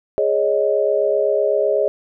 sine chord, Ab suspended fourth, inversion none, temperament equal, 415.3 / 554.4 / 622.3 Hz, Ab4 / Db5 / Eb5, 0 / 0 / 0 cents, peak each -19 dBFS, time 0.18-1.88 s, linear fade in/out 0 ms, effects none

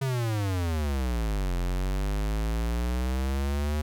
square exponential two-way sweep, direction down then up, 137.7 to 43.65 to 76.1 Hz, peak -26 dBFS, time 0.01-3.82 s, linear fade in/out 10 ms, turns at 1.55 s, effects none

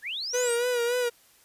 sine linear sweep, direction up, 1568 to 9160 Hz, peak -30 dBFS, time 0.02-0.58 s, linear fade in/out 50 ms
45% pulse tone with vibrato, 484 Hz, B4, 35 cents flat, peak -24 dBFS, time 0.33-1.1 s, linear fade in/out 20 ms, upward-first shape sine, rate 3.5 Hz, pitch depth 53 cents each way
effects white hiss -59 dBFS RMS until 1.44 s + resampled to 32000 Hz

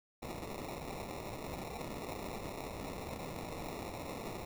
violet noise with sample-and-hold, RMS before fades -43 dBFS, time 0.22-4.45 s, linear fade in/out 5 ms, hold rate 1575 Hz, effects none

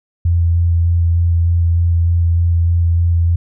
sine tone with vibrato, 85 Hz, F2, 46 cents flat, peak -10 dBFS, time 0.25-3.36 s, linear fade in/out 5 ms, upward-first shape square, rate 3.3 Hz, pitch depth 11 cents each way, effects none

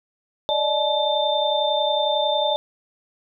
sine tone cluster, 583 / 614 / 860 / 3583 Hz, D5 / D#5 / A5 / A7, -13 / -23 / -40 / +31 cents, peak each -24 dBFS, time 0.49-2.56 s, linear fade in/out 0 ms, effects none

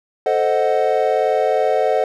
triangle chord, A diminished seventh, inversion none, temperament equal, 440 / 523.3 / 622.3 / 740 Hz, A4 / C5 / Eb5 / Gb5, 0 / 0 / 0 / 0 cents, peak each -18 dBFS, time 0.26-2.04 s, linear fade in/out 2 ms, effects none

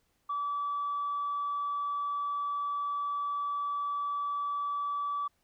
sine tone, 1152 Hz, D6, 34 cents flat, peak -29 dBFS, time 0.29-5.28 s, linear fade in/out 10 ms, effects tanh soft clip ceiling -26 dBFS + pink hiss -74 dBFS RMS until 5.43 s

